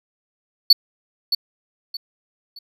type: tone with echo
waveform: triangle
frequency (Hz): 4457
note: C#8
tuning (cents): +9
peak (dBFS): -5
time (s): 0.7-0.73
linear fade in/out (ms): 5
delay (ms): 620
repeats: 3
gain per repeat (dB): -10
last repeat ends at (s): 2.59
effects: none